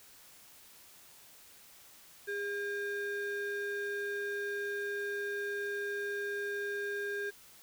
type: ring-modulated tone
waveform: triangle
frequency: 1009 Hz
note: B5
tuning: 37 cents sharp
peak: -29 dBFS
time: 2.27-7.31 s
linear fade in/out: 20 ms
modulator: 602 Hz
effects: white hiss -57 dBFS RMS until 7.62 s